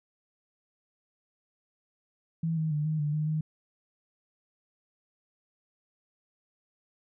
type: tone with pitch steps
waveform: sine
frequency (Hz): 163.6 / 158 / 149.4 / 155.9 / 148.1 / 153 / 155.6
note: E3 / D#3 / D3 / D#3 / D3 / D#3 / D#3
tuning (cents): -13 / +27 / +30 / +4 / +15 / -29 / 0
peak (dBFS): -26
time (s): 2.43-3.41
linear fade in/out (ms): 5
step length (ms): 140
effects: none